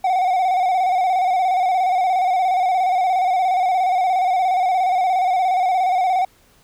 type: tone with vibrato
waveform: triangle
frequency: 740 Hz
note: F#5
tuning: in tune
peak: -13 dBFS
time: 0.04-6.25 s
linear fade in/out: 5 ms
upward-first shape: square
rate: 17 Hz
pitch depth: 49 cents each way
effects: pink hiss -55 dBFS RMS until 6.63 s